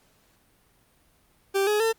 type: tone with pitch steps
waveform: 40% pulse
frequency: 392 / 420.1 / 450.3 Hz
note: G4 / G#4 / A4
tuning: 0 / +20 / +40 cents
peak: -20 dBFS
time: 1.54-1.93 s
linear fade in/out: 20 ms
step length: 130 ms
effects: pink hiss -63 dBFS RMS until 1.98 s + Opus 48 kbps